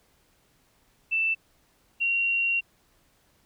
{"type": "tone pair in turn", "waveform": "sine", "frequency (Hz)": [2659, 2751], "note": ["E7", "F7"], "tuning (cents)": [14, -27], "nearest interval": "minor second", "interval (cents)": 59, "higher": "second", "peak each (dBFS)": -22, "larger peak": "neither", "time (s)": [[1.11, 1.35], [2, 2.61]], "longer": "second", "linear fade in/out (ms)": 20, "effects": ["pink hiss -65 dBFS RMS until 3.45 s"]}